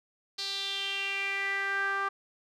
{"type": "tone with band-pass filter sweep", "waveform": "sawtooth", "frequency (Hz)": 394.2, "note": "G4", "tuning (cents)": 10, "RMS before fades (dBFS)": -32, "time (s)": [0.38, 2.09], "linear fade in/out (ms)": 10, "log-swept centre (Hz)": [4400, 1300], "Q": 5.3, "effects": []}